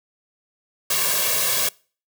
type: noise with comb filter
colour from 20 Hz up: white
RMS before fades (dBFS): -21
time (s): 0.9-1.69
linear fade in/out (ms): 5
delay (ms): 1.8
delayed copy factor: +0.95
effects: noise-tail reverb RT60 0.4 s tail -25 dB re dry + high-pass 150 Hz 12 dB/octave